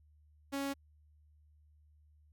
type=tone; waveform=sawtooth; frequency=277.2 Hz; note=C#4; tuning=in tune; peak=-31 dBFS; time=0.52-0.74 s; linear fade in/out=20 ms; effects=added 75 Hz sine -62 dBFS peak until 2.32 s